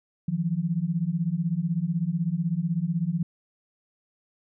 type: beating tone pair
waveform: sine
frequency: 159.7 / 175.7 Hz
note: D#3 / F3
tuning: +45 / +11 cents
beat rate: 16 Hz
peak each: -27 / -26 dBFS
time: 0.28-3.23 s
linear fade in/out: 5 ms
effects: none